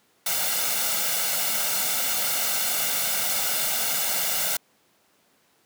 white noise with comb filter, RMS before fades -25 dBFS, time 0.26-4.57 s, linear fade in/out 5 ms, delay 1.4 ms, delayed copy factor +0.7, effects pink hiss -63 dBFS RMS until 5.65 s + high-pass 200 Hz 12 dB/octave

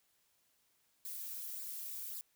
violet noise with flanger, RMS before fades -44 dBFS, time 1.05-2.21 s, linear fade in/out 0 ms, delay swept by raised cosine 0.32 to 4.32 ms, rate 1.8 Hz, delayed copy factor -0.75, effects white hiss -75 dBFS RMS until 2.35 s

